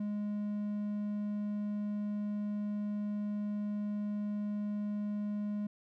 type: tone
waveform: triangle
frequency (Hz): 207.5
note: G#3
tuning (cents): -1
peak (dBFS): -31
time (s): 0-5.67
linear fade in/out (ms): 5
effects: none